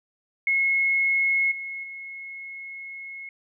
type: tone with level steps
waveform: sine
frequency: 2173 Hz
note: C#7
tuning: 35 cents flat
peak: -19 / -31 / -35 dBFS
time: 0.47-3.29 s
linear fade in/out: 2 ms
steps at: 1.51 / 1.83 s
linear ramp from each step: 10 ms
effects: none